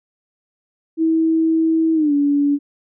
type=tone with pitch glide; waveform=sine; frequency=323.3 to 286.4 Hz; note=E4 to D4; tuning=-34 to -43 cents; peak=-13 dBFS; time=0.97-2.59 s; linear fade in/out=50 ms; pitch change=-209 cents; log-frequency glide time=1.94-2.13 s; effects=none